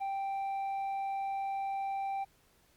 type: tone with tanh clipping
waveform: sine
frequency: 784 Hz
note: G5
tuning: in tune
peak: -33 dBFS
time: 0-2.25 s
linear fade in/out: 20 ms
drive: 4 dB
effects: pink hiss -67 dBFS RMS until 2.76 s + MP3 96 kbps